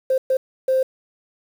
sine tone bursts at uneven times, 523.3 Hz, C5, in tune, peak -14 dBFS, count 3, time 0.1-0.18 / 0.3-0.37 / 0.68-0.83 s, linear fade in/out 5 ms, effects tanh soft clip ceiling -10 dBFS + 7-bit

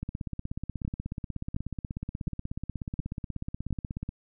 two click trains, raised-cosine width 5 ms, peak -19 / -21 dBFS, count 5 / 68, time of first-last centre 0.85-3.707 / 0.03-4.091 s, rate 1.4 / 16.5 Hz, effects none

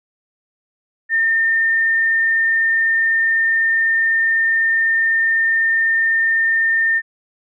sine tone, 1812 Hz, A#6, 50 cents flat, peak -13 dBFS, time 1.09-7.02 s, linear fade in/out 50 ms, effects none

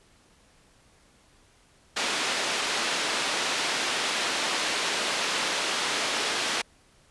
white band-pass noise, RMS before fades -28 dBFS, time 1.96-6.62 s, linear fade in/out 10 ms, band 280 to 4200 Hz, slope 12 dB/octave, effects pink hiss -60 dBFS RMS until 7.1 s + resampled to 24000 Hz

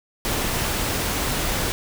pink noise, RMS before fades -24 dBFS, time 0.25-1.72 s, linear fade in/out 0 ms, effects none

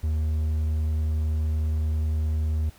triangle tone, 77.6 Hz, D#2, 4 cents flat, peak -20 dBFS, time 0.03-2.7 s, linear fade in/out 10 ms, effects pink hiss -54 dBFS RMS until 2.78 s

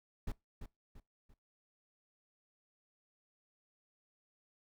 brown noise with echo, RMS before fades -37 dBFS, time 0.27-0.32 s, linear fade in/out 5 ms, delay 340 ms, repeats 3, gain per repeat -8 dB, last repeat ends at 1.34 s, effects noise-tail reverb RT60 0.2 s tail -21 dB re dry

